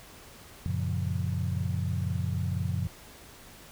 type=chord; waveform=sine; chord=Gb major seventh; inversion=none; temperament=equal; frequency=92.5 / 116.54 / 138.59 / 174.61 Hz; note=Gb2 / Bb2 / Db3 / F3; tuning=0 / 0 / 0 / 0 cents; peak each=-30 / -34 / -34 / -35 dBFS; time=0.66-2.87 s; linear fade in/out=0 ms; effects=pink hiss -50 dBFS RMS until 3.71 s